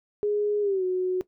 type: tone with pitch glide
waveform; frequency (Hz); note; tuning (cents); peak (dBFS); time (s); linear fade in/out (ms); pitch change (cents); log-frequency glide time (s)
sine; 415.3 to 367.9; G#4 to F#4; 0 to -10; -22; 0.23-1.21; 0; -210; 0.61-0.84
effects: noise-tail reverb RT60 0.1 s tail -17 dB re dry